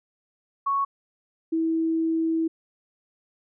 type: tone pair in turn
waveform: sine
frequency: 1108.7 / 325.1 Hz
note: C#6 / E4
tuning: 0 / -24 cents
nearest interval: octave + major sixth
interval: 2124 cents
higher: first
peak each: -21 dBFS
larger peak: neither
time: 0.66-0.85 / 1.52-2.48 s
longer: second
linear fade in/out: 10 ms
effects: none